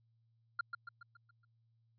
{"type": "tone with echo", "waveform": "triangle", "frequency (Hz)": 1396.9, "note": "F6", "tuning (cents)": 0, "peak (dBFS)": -30, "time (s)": [0.59, 0.61], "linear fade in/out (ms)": 5, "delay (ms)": 140, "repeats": 6, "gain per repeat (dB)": -6, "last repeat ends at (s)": 1.45, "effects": ["added 114 Hz sine -70 dBFS peak until 1.98 s", "resampled to 11025 Hz"]}